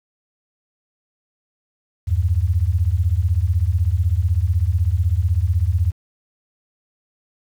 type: beating tone pair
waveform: sine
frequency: 79.5 / 95.5 Hz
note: D#2 / G2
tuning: +38 / -45 cents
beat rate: 16 Hz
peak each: -18 dBFS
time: 2.07-5.92 s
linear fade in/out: 20 ms
effects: 8-bit